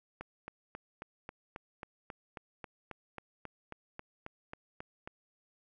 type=click train; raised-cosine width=0.5 ms; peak=-27 dBFS; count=19; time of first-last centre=0.21-5.075 s; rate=3.7 Hz; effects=none

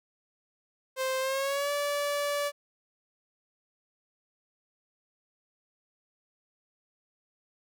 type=tone with pitch glide; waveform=sawtooth; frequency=523.3 to 577.3 Hz; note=C5 to D5; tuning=0 to -30 cents; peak=-24 dBFS; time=0.96-2.52 s; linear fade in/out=50 ms; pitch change=+170 cents; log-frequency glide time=1.2-1.71 s; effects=none

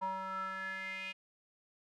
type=tone with band-pass filter sweep; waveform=square; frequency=190 Hz; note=F#3; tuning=46 cents sharp; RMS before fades=-40 dBFS; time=0.01-1.13 s; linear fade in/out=20 ms; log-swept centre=930 to 2600 Hz; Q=6.4; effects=none

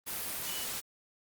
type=tone in noise; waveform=sine; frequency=2960 Hz; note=F#7; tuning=in tune; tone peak=-43 dBFS; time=0.46-0.66 s; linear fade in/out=20 ms; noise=white; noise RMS=-37 dBFS; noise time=0.06-0.81 s; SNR=-9 dB; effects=Opus 32 kbps

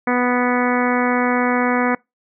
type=harmonic tone; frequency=246.9 Hz; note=B3; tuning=in tune; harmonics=1 / 2 / 3 / 4 / 5 / 6 / 7 / 8 / 9; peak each=-19 / -22 / -24 / -25 / -26 / -27 / -27 / -28 / -29 dBFS; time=0.07-1.95 s; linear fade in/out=5 ms; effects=noise-tail reverb RT60 0.2 s tail -25 dB re dry

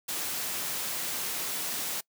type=high-pass noise; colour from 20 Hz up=white; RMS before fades=-33 dBFS; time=0.08-2.01 s; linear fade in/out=10 ms; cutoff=120 Hz; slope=12 dB/octave; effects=noise-tail reverb RT60 0.1 s tail -24 dB re dry

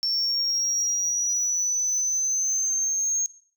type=linear sweep; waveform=sine; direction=up; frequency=5430 to 6490 Hz; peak=-20 dBFS; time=0.03-3.26 s; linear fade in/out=0 ms; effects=noise-tail reverb RT60 0.5 s tail -22 dB re dry + tanh soft clip ceiling -20 dBFS

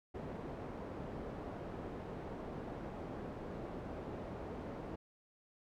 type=low-pass noise; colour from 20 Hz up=white; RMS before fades=-45 dBFS; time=0.14-4.96 s; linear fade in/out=10 ms; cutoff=520 Hz; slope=12 dB/octave; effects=none

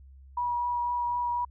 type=tone with vibrato; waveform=sine; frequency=966 Hz; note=B5; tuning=39 cents flat; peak=-26 dBFS; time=0.37-1.45 s; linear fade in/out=5 ms; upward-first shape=triangle; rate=4 Hz; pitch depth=14 cents each way; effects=added 67 Hz sine -48 dBFS peak until 1.5 s

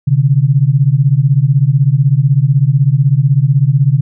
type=beating tone pair; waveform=sine; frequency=129.9 / 145.9 Hz; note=C3 / D3; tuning=-12 / -11 cents; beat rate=16 Hz; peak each=-10 dBFS; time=0.07-4.01 s; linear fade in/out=10 ms; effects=none

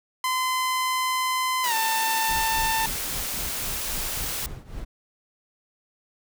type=tone with pitch glide; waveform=sawtooth; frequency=1026 to 893.2 Hz; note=C6 to A5; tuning=-34 to +26 cents; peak=-19 dBFS; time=0.24-2.86 s; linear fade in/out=2 ms; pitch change=-240 cents; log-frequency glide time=1.63-1.74 s
type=high-pass noise; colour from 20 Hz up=white; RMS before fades=-30 dBFS; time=1.64-4.46 s; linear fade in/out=0 ms; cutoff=250 Hz; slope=12 dB/octave
type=noise with tremolo; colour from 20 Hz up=brown; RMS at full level=-33 dBFS; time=2.28-4.85 s; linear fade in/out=10 ms; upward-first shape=triangle; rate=3.7 Hz; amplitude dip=85%
effects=none

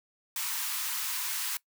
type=high-pass noise; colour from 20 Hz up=white; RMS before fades=-33 dBFS; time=0.36-1.57 s; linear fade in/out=2 ms; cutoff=860 Hz; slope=96 dB/octave; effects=noise-tail reverb RT60 0.1 s tail -21 dB re dry

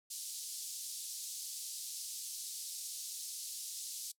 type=band-pass noise; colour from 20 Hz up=white; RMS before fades=-44 dBFS; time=0.1-4.12 s; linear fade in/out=10 ms; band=4100 to 11000 Hz; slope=24 dB/octave; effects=noise-tail reverb RT60 0.1 s tail -22 dB re dry

